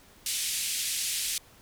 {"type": "band-pass noise", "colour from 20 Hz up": "white", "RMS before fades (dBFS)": -31, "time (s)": [0.26, 1.38], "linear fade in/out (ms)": 2, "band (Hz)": [2300, 11000], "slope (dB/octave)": 24, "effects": ["pink hiss -56 dBFS RMS until 1.61 s"]}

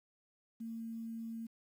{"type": "tone with quantisation", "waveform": "sine", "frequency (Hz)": 227.3, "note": "A#3", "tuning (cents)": -43, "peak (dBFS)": -40, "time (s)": [0.6, 1.47], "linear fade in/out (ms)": 10, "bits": 11, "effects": []}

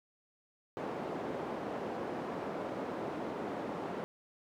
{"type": "band-pass noise", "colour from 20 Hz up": "white", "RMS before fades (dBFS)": -39, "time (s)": [0.77, 4.04], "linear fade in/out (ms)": 0, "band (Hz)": [210, 590], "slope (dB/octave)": 12, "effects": []}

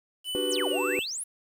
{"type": "tone with pitch glide", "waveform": "square", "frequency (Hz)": [2993, 2666], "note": ["F#7", "E7"], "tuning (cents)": [19, 19], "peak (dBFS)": -31, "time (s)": [0.24, 1.06], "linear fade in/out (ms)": 50, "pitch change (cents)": -200, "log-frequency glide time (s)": [0.7, 0.79]}
{"type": "chord", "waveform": "triangle", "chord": "G major seventh", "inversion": "second", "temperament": "equal", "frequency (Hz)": [293.7, 370, 392, 493.9], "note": ["D4", "F#4", "G4", "B4"], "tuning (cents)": [0, 0, 0, 0], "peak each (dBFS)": [-32, -30, -32, -29], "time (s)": [0.35, 0.99], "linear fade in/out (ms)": 0}
{"type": "exponential two-way sweep", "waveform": "sine", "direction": "down then up", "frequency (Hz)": [11470, 464.9, 11470], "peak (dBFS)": -31, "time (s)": [0.49, 1.24], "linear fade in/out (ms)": 10, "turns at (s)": 0.69}
{"effects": ["9-bit"]}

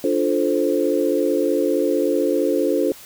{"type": "chord", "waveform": "sine", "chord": "D minor seventh", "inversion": "none", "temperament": "equal", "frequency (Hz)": [293.7, 349.2, 440, 523.3], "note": ["D4", "F4", "A4", "C5"], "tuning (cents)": [0, 0, 0, 0], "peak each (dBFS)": -22, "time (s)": [0.04, 2.92], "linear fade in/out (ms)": 2, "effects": ["white hiss -42 dBFS RMS until 3.05 s"]}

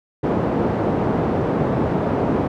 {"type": "band-pass noise", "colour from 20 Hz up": "pink", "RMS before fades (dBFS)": -20, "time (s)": [0.23, 2.48], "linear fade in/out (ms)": 10, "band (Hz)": [140, 690], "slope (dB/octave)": 12, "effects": []}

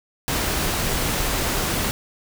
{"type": "noise", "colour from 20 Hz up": "pink", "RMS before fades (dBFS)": -23, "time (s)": [0.28, 1.91], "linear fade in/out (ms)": 0, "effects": []}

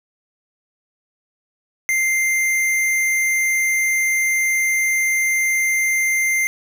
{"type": "tone with hard clipping", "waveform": "sine", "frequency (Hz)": 2093, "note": "C7", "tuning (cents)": 0, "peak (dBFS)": -17, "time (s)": [1.89, 6.47], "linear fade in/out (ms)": 0, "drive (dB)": 18, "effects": []}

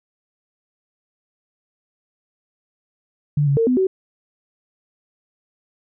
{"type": "tone with pitch steps", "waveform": "sine", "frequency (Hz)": [146.5, 140.3, 455.5, 252.1, 378.4], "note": ["D3", "C#3", "A#4", "B3", "F#4"], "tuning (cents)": [-4, 21, -40, 36, 39], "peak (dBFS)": -14, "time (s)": [3.37, 3.87], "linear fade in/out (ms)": 5, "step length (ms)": 100, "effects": []}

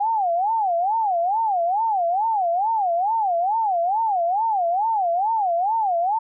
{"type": "tone with vibrato", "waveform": "sine", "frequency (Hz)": 784, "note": "G5", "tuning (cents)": 0, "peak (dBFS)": -18, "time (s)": [0, 6.19], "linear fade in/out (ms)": 10, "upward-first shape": "sine", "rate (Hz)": 2.3, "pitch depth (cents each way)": 260, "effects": []}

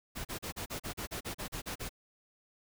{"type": "noise bursts", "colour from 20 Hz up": "pink", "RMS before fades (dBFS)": -39, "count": 13, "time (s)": [0.15, 1.894], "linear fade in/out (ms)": 20, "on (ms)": 100, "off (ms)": 37, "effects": []}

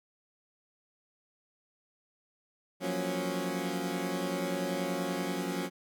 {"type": "chord", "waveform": "20% pulse", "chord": "Gb major seventh", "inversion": "third", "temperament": "equal", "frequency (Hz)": [174.61, 185, 233.1, 277.2], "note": ["F3", "Gb3", "Bb3", "Db4"], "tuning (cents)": [0, 0, 0, 0], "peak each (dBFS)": [-32, -31, -36, -31], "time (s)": [2.8, 5.7], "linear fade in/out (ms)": 50, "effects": []}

